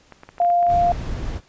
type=clicks; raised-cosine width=0.5 ms; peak=-24 dBFS; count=10; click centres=0.123 / 0.234 / 0.29 / 0.382 / 0.418 / 0.448 / 0.502 / 0.628 / 0.667 / 0.702 s
type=tone; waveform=sine; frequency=698.5 Hz; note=F5; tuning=in tune; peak=-14 dBFS; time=0.4-0.92 s; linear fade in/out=2 ms
type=noise; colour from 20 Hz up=brown; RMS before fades=-27 dBFS; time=0.67-1.41 s; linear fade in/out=50 ms
effects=pink hiss -55 dBFS RMS until 1.48 s + resampled to 16000 Hz